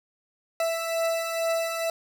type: beating tone pair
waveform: 40% pulse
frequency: 659 / 661.2 Hz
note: E5 / E5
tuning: -1 / +5 cents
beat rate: 2.2 Hz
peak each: -31 / -25 dBFS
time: 0.6-1.9 s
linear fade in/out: 2 ms
effects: none